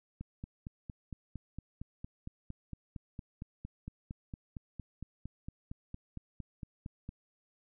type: click train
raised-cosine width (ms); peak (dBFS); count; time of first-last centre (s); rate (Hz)
5; -29; 31; 0.21-7.091; 4.36
effects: none